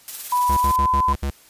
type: noise with tremolo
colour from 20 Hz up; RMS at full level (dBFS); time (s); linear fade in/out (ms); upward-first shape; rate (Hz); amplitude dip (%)
blue; -29; 0.08-0.76; 0; triangle; 18; 50
type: tone with pitch glide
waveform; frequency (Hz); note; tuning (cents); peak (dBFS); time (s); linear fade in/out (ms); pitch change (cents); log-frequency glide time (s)
sine; 987 to 1012.4; B5 to B5; -1 to +43; -16; 0.32-1.13; 5; +44; 0.6-0.68
type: tone bursts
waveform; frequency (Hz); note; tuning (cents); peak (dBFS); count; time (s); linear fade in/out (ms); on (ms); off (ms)
square; 69.3; C#2; 0; -22; 6; 0.49-1.304; 5; 79; 68
effects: white hiss -51 dBFS RMS until 1.49 s + resampled to 32000 Hz